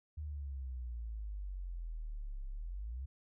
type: exponential two-way sweep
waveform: sine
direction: down then up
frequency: 77.5 to 32.97 to 69.8 Hz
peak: -39 dBFS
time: 0.17-3.06 s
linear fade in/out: 10 ms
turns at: 2.48 s
effects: none